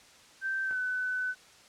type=tone with pitch glide; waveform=sine; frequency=1559 to 1505 Hz; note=G6 to F#6; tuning=-10 to +29 cents; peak=-29 dBFS; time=0.41-1.35 s; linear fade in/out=50 ms; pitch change=-61 cents; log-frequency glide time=0.64-0.78 s
type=clicks; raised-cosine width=0.5 ms; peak=-31 / -37 dBFS; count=2; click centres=0.711 / 0.727 s
effects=white hiss -56 dBFS RMS until 1.68 s + low-pass 7000 Hz 12 dB/octave